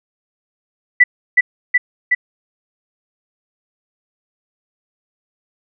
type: tone with echo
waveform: sine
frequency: 1975.5 Hz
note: B6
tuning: in tune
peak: -4 dBFS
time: 1-1.04 s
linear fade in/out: 10 ms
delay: 370 ms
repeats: 3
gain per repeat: -2 dB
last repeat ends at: 2.15 s
effects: none

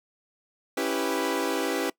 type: chord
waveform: sawtooth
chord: C# half-diminished seventh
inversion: none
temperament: equal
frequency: 277.2 / 329.6 / 392 / 493.9 Hz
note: C#4 / E4 / G4 / B4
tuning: 0 / 0 / 0 / 0 cents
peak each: -27 dBFS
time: 0.77-1.9 s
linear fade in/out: 5 ms
effects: noise-tail reverb RT60 0.1 s tail -22 dB re dry

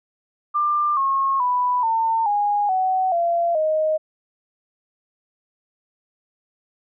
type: tone with pitch steps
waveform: sine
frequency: 1191 / 1085.9 / 990 / 902.6 / 822.9 / 750.3 / 684 / 623.7 Hz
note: D6 / C#6 / B5 / A5 / G#5 / F#5 / F5 / D#5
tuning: +24 / -36 / +4 / +44 / -16 / +24 / -36 / +4 cents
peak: -17 dBFS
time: 0.54-3.98 s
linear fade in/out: 20 ms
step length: 430 ms
effects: none

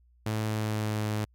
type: tone with pitch glide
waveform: sawtooth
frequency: 108.7 to 106.52 Hz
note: A2 to G#2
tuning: -21 to +44 cents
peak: -24 dBFS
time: 0.26-1.25 s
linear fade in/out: 5 ms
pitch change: -35 cents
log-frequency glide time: 0.43-1.09 s
effects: added 60 Hz sine -59 dBFS peak until 1.34 s

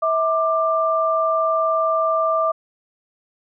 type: tone pair together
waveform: sine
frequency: 647 / 1185.9 Hz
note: E5 / D6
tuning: -32 / +16 cents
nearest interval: minor seventh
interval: 1048 cents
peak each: -19 dBFS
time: 0.02-2.52 s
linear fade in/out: 10 ms
effects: none

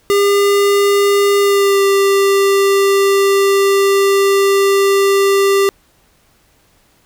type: tone with pitch glide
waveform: square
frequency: 402.9 to 394.8 Hz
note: G4 to G4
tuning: +48 to +12 cents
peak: -10 dBFS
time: 0.1-5.69 s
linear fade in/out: 0 ms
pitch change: -36 cents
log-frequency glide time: 1.4-1.82 s
effects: pink hiss -54 dBFS RMS until 7.05 s

